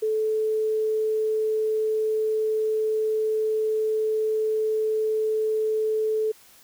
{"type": "tone", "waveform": "sine", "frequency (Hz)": 435, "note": "A4", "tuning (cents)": -20, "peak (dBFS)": -21, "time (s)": [0.02, 6.32], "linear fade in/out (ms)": 10, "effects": ["white hiss -53 dBFS RMS until 6.63 s"]}